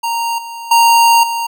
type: tone with level steps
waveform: square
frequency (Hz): 928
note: A#5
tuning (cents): -8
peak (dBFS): -16 / -26 / -7 / -17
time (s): 0.03-1.47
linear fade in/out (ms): 10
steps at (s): 0.38 / 0.71 / 1.23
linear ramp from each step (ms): 5
effects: none